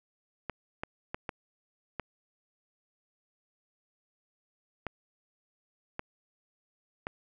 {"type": "clicks", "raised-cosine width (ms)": 0.5, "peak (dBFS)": -19, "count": 8, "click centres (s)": [0.497, 0.835, 1.145, 1.292, 1.997, 4.867, 5.994, 7.069], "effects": []}